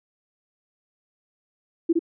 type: tone with echo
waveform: sine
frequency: 333.2 Hz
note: E4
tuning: 19 cents sharp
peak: -15 dBFS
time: 1.89-1.93 s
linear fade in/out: 10 ms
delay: 63 ms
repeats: 1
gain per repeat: -2 dB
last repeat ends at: 1.993 s
effects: none